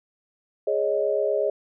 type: chord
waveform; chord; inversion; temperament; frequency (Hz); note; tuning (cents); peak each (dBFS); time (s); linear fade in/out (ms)
sine; Ab suspended fourth; none; equal; 415.3 / 554.4 / 622.3; Ab4 / Db5 / Eb5; 0 / 0 / 0; -25; 0.67-1.5; 5
effects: none